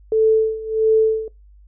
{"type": "tone with tremolo", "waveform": "sine", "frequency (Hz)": 440, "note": "A4", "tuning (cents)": 0, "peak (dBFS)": -10, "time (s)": [0.12, 1.28], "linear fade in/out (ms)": 2, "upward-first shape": "sine", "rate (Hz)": 1.5, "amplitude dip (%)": 85, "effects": ["noise-tail reverb RT60 0.2 s tail -22 dB re dry", "added 50 Hz sine -44 dBFS peak until 1.67 s"]}